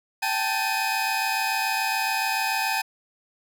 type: tone cluster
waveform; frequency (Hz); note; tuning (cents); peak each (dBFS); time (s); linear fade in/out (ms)
30% pulse; 778 / 845 / 885 / 2508; G5 / G#5 / A5 / D#7; -13 / +30 / +10 / +13; -26 / -31 / -25 / -25; 0.22-2.82; 10
effects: 9-bit